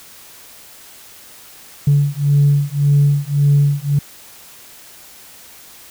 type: beating tone pair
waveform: sine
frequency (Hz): 142.3 / 144.1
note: C#3 / D3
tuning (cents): +46 / -33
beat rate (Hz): 1.8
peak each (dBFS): -13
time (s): 1.87-3.99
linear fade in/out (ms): 5
effects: tanh soft clip ceiling -5 dBFS + white hiss -41 dBFS RMS until 5.9 s